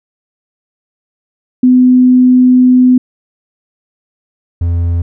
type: tone pair in turn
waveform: sine / triangle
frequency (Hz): 252.3 / 85.37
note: B3 / F2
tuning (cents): +37 / -39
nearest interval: octave + perfect fifth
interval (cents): 1876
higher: first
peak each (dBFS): -3 / -8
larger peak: first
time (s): 1.63-2.98 / 4.61-5.02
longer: first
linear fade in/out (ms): 5
effects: none